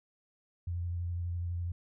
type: tone with vibrato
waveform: sine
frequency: 86.9 Hz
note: F2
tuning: 8 cents flat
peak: -32 dBFS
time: 0.67-1.72 s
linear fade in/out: 5 ms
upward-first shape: triangle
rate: 12 Hz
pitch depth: 27 cents each way
effects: none